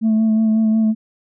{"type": "tone with vibrato", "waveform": "sine", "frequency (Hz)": 220, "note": "A3", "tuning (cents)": 0, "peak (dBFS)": -10, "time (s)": [0.01, 0.95], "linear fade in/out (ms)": 50, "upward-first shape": "sine", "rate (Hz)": 5.5, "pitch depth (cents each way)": 21, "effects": ["tanh soft clip ceiling -11 dBFS"]}